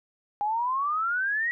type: exponential sweep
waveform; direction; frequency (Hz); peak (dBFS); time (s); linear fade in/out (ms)
sine; up; 811 to 1936; -24; 0.41-1.51; 0
effects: none